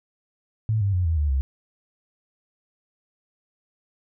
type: tone with pitch steps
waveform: sine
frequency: 109.6 / 99.35 / 90.06 / 81.63 / 74 / 67.08 Hz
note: A2 / G2 / F#2 / E2 / D2 / C2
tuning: -6 / +24 / -46 / -16 / +14 / +44 cents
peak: -19 dBFS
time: 0.69-1.41 s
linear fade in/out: 0 ms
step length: 120 ms
effects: none